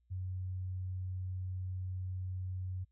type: tone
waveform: sine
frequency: 92.5 Hz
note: F#2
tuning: in tune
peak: -36 dBFS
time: 0.1-2.85 s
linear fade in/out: 20 ms
effects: added 60 Hz sine -70 dBFS peak until 2.91 s